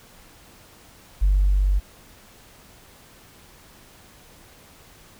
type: tone with level ramp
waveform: sine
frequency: 48.23 Hz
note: G1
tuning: 27 cents flat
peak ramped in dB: -13 to -16 dBFS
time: 1.21-1.8 s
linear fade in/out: 20 ms
effects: tanh soft clip ceiling -11 dBFS + pink hiss -50 dBFS RMS until 5.19 s